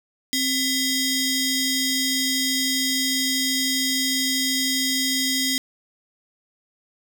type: ring-modulated tone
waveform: 15% pulse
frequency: 1743 Hz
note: A6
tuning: 17 cents flat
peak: -11 dBFS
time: 0.33-5.58 s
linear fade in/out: 0 ms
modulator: 1480 Hz
effects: none